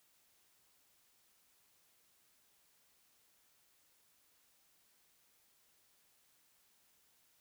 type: silence
effects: white hiss -72 dBFS RMS until 7.4 s